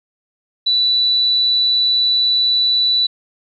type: tone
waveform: sine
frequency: 3962 Hz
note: B7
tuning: 5 cents sharp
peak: -12 dBFS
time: 0.66-3.07 s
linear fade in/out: 10 ms
effects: none